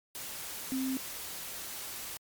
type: tone in noise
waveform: sine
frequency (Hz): 263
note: C4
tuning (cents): +9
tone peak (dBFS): -30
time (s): 0.72-0.97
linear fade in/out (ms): 0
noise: white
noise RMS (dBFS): -41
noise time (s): 0.15-2.17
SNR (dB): +8
effects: MP3 96 kbps